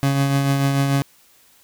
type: tone with tremolo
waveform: 30% pulse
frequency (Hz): 138.59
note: C#3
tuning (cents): 0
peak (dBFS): -12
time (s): 0.03-1.02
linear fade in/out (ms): 0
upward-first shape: triangle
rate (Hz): 6.8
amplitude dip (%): 40
effects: white hiss -54 dBFS RMS until 1.63 s